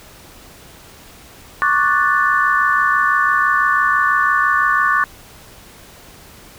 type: chord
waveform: sine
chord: D major seventh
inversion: third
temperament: equal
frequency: 1108.7 / 1174.7 / 1480 / 1760 Hz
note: C#6 / D6 / F#6 / A6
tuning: 0 / 0 / 0 / 0 cents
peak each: -18 dBFS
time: 1.62-5.04 s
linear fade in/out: 0 ms
effects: pink hiss -42 dBFS RMS until 6.58 s